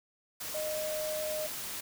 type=tone in noise; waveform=sine; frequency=617 Hz; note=D#5; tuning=15 cents flat; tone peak=-33 dBFS; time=0.54-1.47 s; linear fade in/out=10 ms; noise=white; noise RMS=-39 dBFS; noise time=0.4-1.81 s; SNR=+3 dB; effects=none